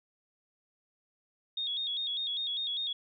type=tone with vibrato; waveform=sine; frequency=3520 Hz; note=A7; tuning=in tune; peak=-31 dBFS; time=1.57-2.93 s; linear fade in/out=5 ms; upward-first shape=square; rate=5 Hz; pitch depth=81 cents each way; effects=none